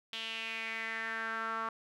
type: tone with band-pass filter sweep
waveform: sawtooth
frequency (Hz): 224.6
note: A3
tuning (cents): +36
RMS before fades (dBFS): -38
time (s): 0.13-1.69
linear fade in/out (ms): 2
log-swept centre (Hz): 3200 to 1200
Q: 4.5
effects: none